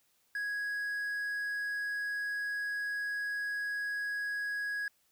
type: tone with quantisation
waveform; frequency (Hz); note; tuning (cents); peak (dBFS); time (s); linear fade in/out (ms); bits
triangle; 1661.2; G#6; 0; -31; 0.35-4.88; 2; 10
effects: white hiss -72 dBFS RMS until 5.11 s